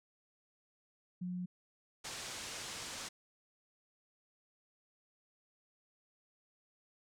sine tone, 180 Hz, F#3, 47 cents flat, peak -37 dBFS, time 1.21-1.46 s, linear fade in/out 10 ms
white low-pass noise, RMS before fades -45 dBFS, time 2.04-3.09 s, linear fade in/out 10 ms, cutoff 7900 Hz, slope 24 dB/octave
effects none

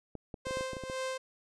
clicks, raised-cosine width 2 ms, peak -27 dBFS, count 10, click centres 0.153 / 0.342 / 0.469 / 0.509 / 0.571 / 0.609 / 0.733 / 0.768 / 0.837 / 0.899 s
sawtooth tone with tremolo, 522 Hz, C5, 4 cents flat, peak -29 dBFS, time 0.45-1.18 s, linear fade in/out 10 ms, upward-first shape sine, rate 2.1 Hz, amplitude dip 65%
effects resampled to 22050 Hz

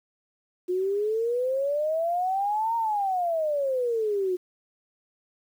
sine exponential two-way sweep, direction up then down, 356.4 to 932.3 to 356.4 Hz, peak -23 dBFS, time 0.68-4.37 s, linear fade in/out 20 ms, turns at 2.76 s, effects 9-bit

